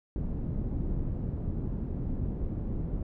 pink low-pass noise, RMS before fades -32 dBFS, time 0.16-3.03 s, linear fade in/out 2 ms, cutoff 240 Hz, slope 12 dB/octave, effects none

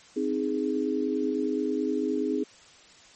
sine chord, Ab major, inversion first, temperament equal, 261.6 / 311.1 / 415.3 Hz, C4 / Eb4 / Ab4, 0 / 0 / 0 cents, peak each -29 dBFS, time 0.16-2.44 s, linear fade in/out 10 ms, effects white hiss -53 dBFS RMS until 3.15 s + MP3 32 kbps

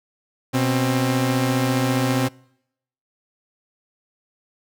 sawtooth tone pair together, 125.2 / 265.3 Hz, B2 / C4, +24 / +24 cents, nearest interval octave + minor second, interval 1300 cents, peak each -17 dBFS, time 0.53-2.29 s, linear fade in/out 20 ms, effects noise-tail reverb RT60 0.8 s tail -26 dB re dry

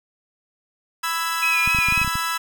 sawtooth chord, E major, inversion second, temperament equal with one note detuned, 993.5 / 1318.5 / 1661.2 Hz, B5 / E6 / G#6, +10 / 0 / 0 cents, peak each -24 / -21 / -26 dBFS, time 1.03-2.38 s, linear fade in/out 10 ms
sine tone with vibrato, 2485 Hz, D#7, 3 cents flat, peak -18 dBFS, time 1.42-2.04 s, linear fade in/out 10 ms, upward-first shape sine, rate 3.9 Hz, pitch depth 51 cents each way
clicks, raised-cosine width 5 ms, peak -17 dBFS, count 10, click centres 1.676 / 1.748 / 1.787 / 1.886 / 1.924 / 1.977 / 2.016 / 2.047 / 2.077 / 2.155 s
effects none

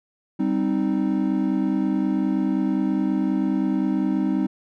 triangle chord, C minor, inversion second, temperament equal, 196 / 261.6 / 311.1 Hz, G3 / C4 / Eb4, 0 / 0 / 0 cents, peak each -22 / -22 / -22 dBFS, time 0.39-4.47 s, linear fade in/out 10 ms, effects none

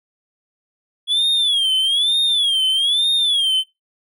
triangle tone with vibrato, 3358 Hz, G#7, 18 cents sharp, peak -13 dBFS, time 1.07-3.64 s, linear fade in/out 50 ms, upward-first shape sine, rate 1.1 Hz, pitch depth 160 cents each way, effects noise-tail reverb RT60 0.2 s tail -21 dB re dry

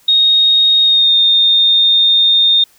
sine tone with pitch glide, 3729 to 3656 Hz, A#7 to A#7, 0 to -34 cents, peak -7 dBFS, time 0.08-2.64 s, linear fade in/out 5 ms, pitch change -34 cents, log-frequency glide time 0.82-1.16 s, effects white hiss -50 dBFS RMS until 2.78 s

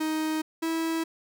45% pulse tone pair in turn, 312.9 / 326.2 Hz, D#4 / E4, +10 / -18 cents, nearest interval minor second, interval 72 cents, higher second, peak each -26 dBFS, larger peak neither, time 0-0.42 / 0.62-1.04 s, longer neither, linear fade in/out 10 ms, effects none

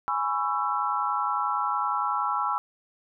sine chord, C# minor seventh, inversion second, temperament just, 831.5 / 997.9 / 1108.7 / 1330.5 Hz, G#5 / B5 / C#6 / E6, +2 / +18 / 0 / +16 cents, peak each -30 / -30 / -31 / -28 dBFS, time 0.08-2.58 s, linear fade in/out 0 ms, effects none

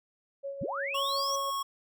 sine tone with tremolo, 554.4 Hz, C#5, in tune, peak -33 dBFS, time 0.43-1.51 s, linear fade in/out 20 ms, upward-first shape sine, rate 5.7 Hz, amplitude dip 50%
sine linear sweep, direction up, 72.3 to 5920 Hz, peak -32 dBFS, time 0.61-1.36 s, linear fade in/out 5 ms
square tone, 1100 Hz, C#6, 14 cents flat, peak -31 dBFS, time 0.94-1.63 s, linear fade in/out 10 ms
effects none

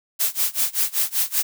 blue noise with tremolo, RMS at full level -19 dBFS, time 0.19-1.43 s, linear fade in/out 20 ms, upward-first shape sine, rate 5.2 Hz, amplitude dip 95%, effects none

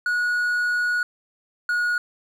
triangle tone pair in turn, 1457 / 1448.7 Hz, F#6 / F#6, -27 / -37 cents, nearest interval unison, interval 10 cents, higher first, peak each -18 dBFS, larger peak neither, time 0.06-1.03 / 1.69-1.98 s, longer first, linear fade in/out 2 ms, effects none

